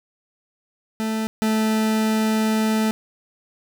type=tone pair in turn; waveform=40% pulse; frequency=220 / 218.7 Hz; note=A3 / A3; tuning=0 / -10 cents; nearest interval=unison; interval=10 cents; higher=first; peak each=-21 / -17 dBFS; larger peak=second; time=1-1.27 / 1.42-2.91 s; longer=second; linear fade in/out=0 ms; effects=none